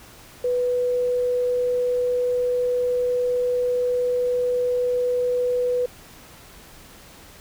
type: tone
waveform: sine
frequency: 493.9 Hz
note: B4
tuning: in tune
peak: -19 dBFS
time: 0.44-5.86 s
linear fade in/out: 5 ms
effects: pink hiss -46 dBFS RMS until 7.4 s